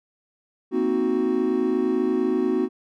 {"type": "chord", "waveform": "triangle", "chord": "C half-diminished seventh", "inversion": "third", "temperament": "equal with one note detuned", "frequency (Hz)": [233.1, 261.6, 313.5, 370], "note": ["Bb3", "C4", "Eb4", "Gb4"], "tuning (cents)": [0, 0, 13, 0], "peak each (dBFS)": [-26, -23, -25, -21], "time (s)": [0.71, 2.69], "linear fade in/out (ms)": 50, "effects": []}